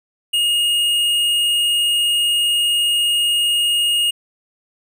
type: tone with hard clipping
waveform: sine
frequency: 2857 Hz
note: F7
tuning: 39 cents sharp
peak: -16 dBFS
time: 0.33-4.11 s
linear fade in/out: 10 ms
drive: 9 dB
effects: none